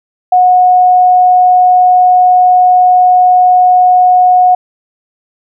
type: tone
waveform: sine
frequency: 729 Hz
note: F#5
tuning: 26 cents flat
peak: -3 dBFS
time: 0.32-4.55 s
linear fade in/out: 5 ms
effects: none